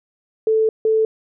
sine tone bursts at uneven times, 440 Hz, A4, in tune, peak -13 dBFS, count 2, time 0.47-0.69 / 0.85-1.05 s, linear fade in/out 2 ms, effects none

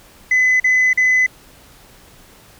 sine tone bursts, 2016 Hz, B6, 35 cents sharp, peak -9 dBFS, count 3, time 0.31-1.264 s, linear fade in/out 5 ms, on 290 ms, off 42 ms, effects tanh soft clip ceiling -9 dBFS + pink hiss -46 dBFS RMS until 2.59 s

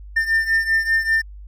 triangle beating tone pair, 1798 / 1803.1 Hz, A6 / A6, +37 / +42 cents, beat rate 5.1 Hz, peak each -16 / -20 dBFS, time 0.16-1.22 s, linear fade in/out 10 ms, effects added 50 Hz sine -35 dBFS peak until 1.47 s

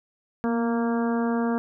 harmonic tone with a mistuned harmonic, 232 Hz, A#3, 8 cents flat, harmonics 1 / 2 / 3 / 4 / 5 / 6 / 7, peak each -23 / -29 / -33 / -35 / -37 / -39 / -40 dBFS, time 0.44-1.58 s, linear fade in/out 0 ms, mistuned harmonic 1, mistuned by +25 cents, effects none

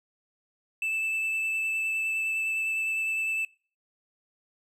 triangle tone with vibrato, 2637 Hz, E7, in tune, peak -25 dBFS, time 0.82-3.45 s, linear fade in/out 2 ms, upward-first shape triangle, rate 9.8 Hz, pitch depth 10 cents each way, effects noise-tail reverb RT60 0.4 s tail -23 dB re dry

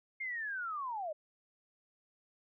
sine linear sweep, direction down, 2146 to 584 Hz, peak -36 dBFS, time 0.2-1.13 s, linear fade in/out 10 ms, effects none

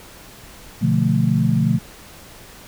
sine chord, B half-diminished seventh, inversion none, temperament equal, 123.47 / 146.83 / 174.61 / 220 Hz, B2 / D3 / F3 / A3, 0 / 0 / 0 / 0 cents, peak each -20 dBFS, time 0.81-1.79 s, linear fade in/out 20 ms, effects pink hiss -42 dBFS RMS until 2.67 s

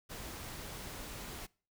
pink noise, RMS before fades -45 dBFS, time 0.09-1.47 s, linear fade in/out 20 ms, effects noise-tail reverb RT60 0.4 s tail -24 dB re dry

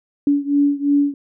sine beating tone pair, 284.6 / 287.5 Hz, C#4 / D4, +46 / -37 cents, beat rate 2.9 Hz, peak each -16 / -18 dBFS, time 0.27-1.14 s, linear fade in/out 2 ms, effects none

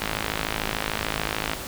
click train, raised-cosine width 0.3 ms, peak -8 dBFS, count 82, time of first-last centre 0.02-1.534 s, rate 53.5 Hz, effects pink hiss -34 dBFS RMS until 1.67 s

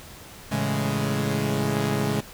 sawtooth chord, A major seventh, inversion none, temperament equal, 110 / 138.59 / 164.81 / 207.7 Hz, A2 / C#3 / E3 / G#3, 0 / 0 / 0 / 0 cents, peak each -26 / -23 / -29 / -23 dBFS, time 0.51-2.21 s, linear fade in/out 10 ms, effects pink hiss -44 dBFS RMS until 2.33 s

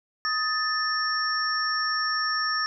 sine tone cluster, 1255 / 1764 / 5480 Hz, D#6 / A6 / F8, +15 / +4 / -34 cents, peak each -28 dBFS, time 0.25-2.66 s, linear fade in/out 0 ms, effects none

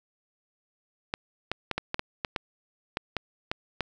clicks, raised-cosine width 0.3 ms, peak -12 dBFS, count 12, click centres 1.139 / 1.516 / 1.713 / 1.78 / 1.944 / 1.994 / 2.248 / 2.362 / 2.971 / 3.167 / 3.515 / 3.807 s, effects none

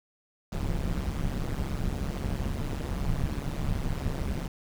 brown noise with amplitude modulation, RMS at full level -26 dBFS, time 0.52-4.48 s, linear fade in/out 5 ms, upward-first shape sine, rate 138 Hz, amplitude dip 95%, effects none

